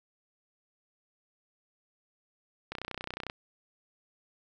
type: click train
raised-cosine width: 0.3 ms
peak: -20 dBFS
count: 19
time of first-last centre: 2.72-3.299 s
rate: 31.1 Hz
effects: none